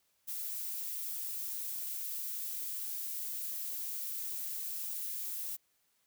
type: noise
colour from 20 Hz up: violet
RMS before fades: -39 dBFS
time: 0.27-5.57 s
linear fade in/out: 20 ms
effects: white hiss -75 dBFS RMS until 6.06 s